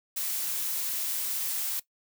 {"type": "noise", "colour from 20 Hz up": "blue", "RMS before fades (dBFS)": -31, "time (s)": [0.16, 1.8], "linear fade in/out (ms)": 10, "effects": ["noise-tail reverb RT60 0.1 s tail -18 dB re dry"]}